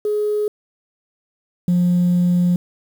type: tone pair in turn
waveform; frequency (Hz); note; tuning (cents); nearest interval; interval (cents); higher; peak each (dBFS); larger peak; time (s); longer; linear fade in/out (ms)
sine; 420 / 177.15; G#4 / F3; +19 / +25; octave + minor third; 1494; first; -16 / -11; second; 0.05-0.48 / 1.68-2.56; second; 2
effects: tanh soft clip ceiling -11 dBFS + 7-bit